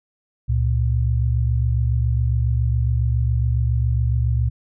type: tone pair together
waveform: sine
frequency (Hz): 69.3 / 116.54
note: C#2 / A#2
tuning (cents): 0 / 0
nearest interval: major sixth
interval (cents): 900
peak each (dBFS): -19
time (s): 0.48-4.5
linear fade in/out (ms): 20
effects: none